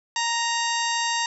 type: harmonic tone with a mistuned harmonic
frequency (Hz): 932.3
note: A#5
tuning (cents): 0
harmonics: 1 / 2 / 3 / 4 / 5 / 6 / 7 / 8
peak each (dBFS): -26 / -29 / -31 / -32 / -33 / -34 / -34 / -35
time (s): 0.16-1.26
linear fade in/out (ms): 2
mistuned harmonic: 7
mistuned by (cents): -70
effects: none